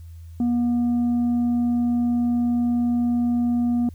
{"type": "tone with tanh clipping", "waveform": "sine", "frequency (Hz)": 240.1, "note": "B3", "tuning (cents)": -49, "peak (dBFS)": -19, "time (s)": [0.4, 3.89], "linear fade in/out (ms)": 2, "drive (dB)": 3, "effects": ["added 83 Hz sine -37 dBFS peak until 3.94 s", "white hiss -62 dBFS RMS until 3.94 s"]}